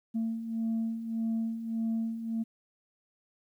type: beating tone pair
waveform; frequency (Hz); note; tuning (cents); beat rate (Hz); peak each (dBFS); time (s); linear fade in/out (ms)
sine; 224.6 / 226.3; A3 / A3; +36 / +49; 1.7; -35 / -29; 0.14-2.44; 20
effects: tanh soft clip ceiling -25 dBFS + 11-bit